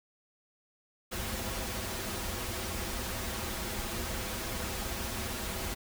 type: noise with comb filter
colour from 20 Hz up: pink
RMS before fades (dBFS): -36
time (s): 1.11-5.75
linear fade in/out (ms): 20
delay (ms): 6.8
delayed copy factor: -0.65
effects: none